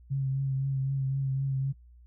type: tone with vibrato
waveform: sine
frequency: 135.3 Hz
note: C#3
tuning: 42 cents flat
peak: -26 dBFS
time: 0.1-1.73 s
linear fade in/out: 20 ms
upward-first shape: triangle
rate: 3.9 Hz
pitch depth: 32 cents each way
effects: noise-tail reverb RT60 0.1 s tail -21 dB re dry + added 60 Hz sine -51 dBFS peak until 2.06 s